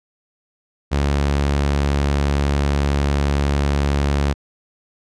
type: tone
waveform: sawtooth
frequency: 71 Hz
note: C#2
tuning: 42 cents sharp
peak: -12 dBFS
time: 0.91-4.34 s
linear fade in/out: 20 ms
effects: low-pass 7000 Hz 12 dB/octave